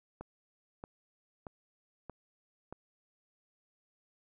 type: click train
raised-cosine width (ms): 1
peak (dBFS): -29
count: 5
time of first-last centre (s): 0.21-2.726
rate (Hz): 1.59
effects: none